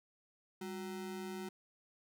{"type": "ring-modulated tone", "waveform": "square", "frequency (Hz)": 282.4, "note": "C#4", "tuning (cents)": 32, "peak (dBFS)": -39, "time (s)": [0.61, 1.49], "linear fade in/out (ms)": 5, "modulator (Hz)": 83.3, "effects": []}